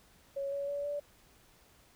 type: tone with pitch steps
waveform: sine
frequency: 554.4 / 562.8 / 571.3 / 579.9 Hz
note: C#5 / C#5 / D5 / D5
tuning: 0 / +26 / -48 / -22 cents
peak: -33 dBFS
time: 0.36-1 s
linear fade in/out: 10 ms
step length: 160 ms
effects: pink hiss -63 dBFS RMS until 1.95 s